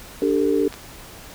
sine chord, D suspended fourth, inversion none, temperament equal with one note detuned, 293.7 / 392 / 447.4 Hz, D4 / G4 / A4, 0 / 0 / +29 cents, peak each -21 dBFS, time 0.22-0.68 s, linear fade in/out 2 ms
clicks, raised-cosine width 0.2 ms, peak -19 / -18 dBFS, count 2, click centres 0.726 / 0.74 s
effects pink hiss -41 dBFS RMS until 1.34 s

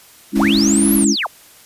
sine chord, C# minor, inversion second, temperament equal, 207.7 / 277.2 / 329.6 Hz, G#3 / C#4 / E4, 0 / 0 / 0 cents, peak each -15 / -16 / -18 dBFS, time 0.32-1.16 s, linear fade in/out 50 ms
pink noise, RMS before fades -30 dBFS, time 0.35-1.05 s, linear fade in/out 10 ms
sine linear two-way sweep, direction up then down, 440 to 11740 to 440 Hz, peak -17 dBFS, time 0.39-1.27 s, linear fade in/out 10 ms, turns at 0.94 s
effects white hiss -45 dBFS RMS until 1.65 s + resampled to 32000 Hz

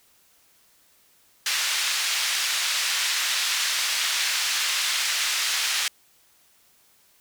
white band-pass noise, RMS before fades -25 dBFS, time 1.46-5.88 s, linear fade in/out 2 ms, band 1600 to 5200 Hz, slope 12 dB/octave, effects white hiss -60 dBFS RMS until 7.2 s

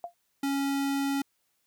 sine tone with exponential decay, 695 Hz, F5, 9 cents flat, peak -29 dBFS, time 0.04-0.14 s, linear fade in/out 1 ms, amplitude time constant 20 ms
square tone, 277.2 Hz, C#4, in tune, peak -27 dBFS, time 0.43-1.22 s, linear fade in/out 5 ms
effects white hiss -74 dBFS RMS until 1.66 s

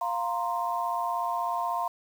sine chord, F suspended fourth, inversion none, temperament just, 698.5 / 931.3 / 1047.7 Hz, F5 / Bb5 / C6, 0 / -2 / +2 cents, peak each -31 dBFS, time 0.01-1.88 s, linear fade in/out 5 ms, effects 8-bit

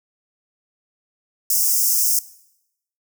white high-pass noise, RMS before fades -18 dBFS, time 1.5-2.19 s, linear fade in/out 2 ms, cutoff 5100 Hz, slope 96 dB/octave, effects noise-tail reverb RT60 0.8 s tail -19 dB re dry

